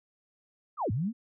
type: linear two-way sweep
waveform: sine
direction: down then up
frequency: 1318.5 to 92.5 to 244.9 Hz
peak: -27 dBFS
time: 0.77-1.13 s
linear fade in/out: 50 ms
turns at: 0.91 s
effects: none